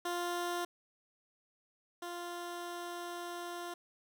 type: tone pair in turn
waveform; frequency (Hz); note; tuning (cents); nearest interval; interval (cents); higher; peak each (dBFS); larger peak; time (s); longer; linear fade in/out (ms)
15% pulse; 350 / 348.5; F4 / F4; +4 / -4; unison; 8; first; -28 / -34; first; 0.05-0.65 / 2.02-3.74; second; 5
effects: none